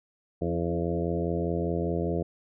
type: harmonic tone with a mistuned harmonic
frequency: 85 Hz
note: F2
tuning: 46 cents flat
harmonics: 1 / 2 / 3 / 4 / 5 / 6 / 7 / 8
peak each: -33 / -31 / -37 / -33 / -33 / -35 / -38 / -38 dBFS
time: 0.41-2.23 s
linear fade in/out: 10 ms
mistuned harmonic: 4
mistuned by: -23 cents
effects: none